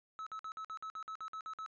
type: tone bursts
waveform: triangle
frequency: 1297 Hz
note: E6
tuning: 28 cents flat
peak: -39 dBFS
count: 12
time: 0.19-1.662 s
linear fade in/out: 0 ms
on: 75 ms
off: 52 ms
effects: resampled to 16000 Hz